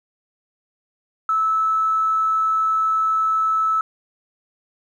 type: tone with tanh clipping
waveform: triangle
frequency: 1306 Hz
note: E6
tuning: 17 cents flat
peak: -16 dBFS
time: 1.29-3.81 s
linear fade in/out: 2 ms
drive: 3 dB
effects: none